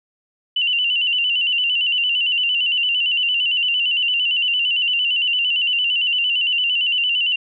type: tone with vibrato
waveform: sine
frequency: 2882 Hz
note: F#7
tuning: 46 cents flat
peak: -16 dBFS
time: 0.56-7.36 s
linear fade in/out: 5 ms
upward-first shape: square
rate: 8.8 Hz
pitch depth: 63 cents each way
effects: none